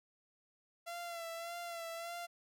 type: tone with vibrato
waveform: sawtooth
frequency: 678 Hz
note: E5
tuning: 49 cents sharp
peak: -38 dBFS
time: 0.86-2.27 s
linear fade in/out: 20 ms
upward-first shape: sine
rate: 1.7 Hz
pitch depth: 39 cents each way
effects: none